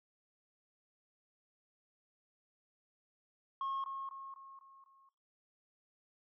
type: tone with echo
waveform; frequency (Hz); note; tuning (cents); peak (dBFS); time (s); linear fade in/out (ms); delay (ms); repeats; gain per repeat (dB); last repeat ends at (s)
sine; 1084; C#6; -39; -33; 3.61-3.84; 2; 250; 5; -6; 5.09
effects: noise-tail reverb RT60 0.6 s tail -20 dB re dry + tanh soft clip ceiling -33 dBFS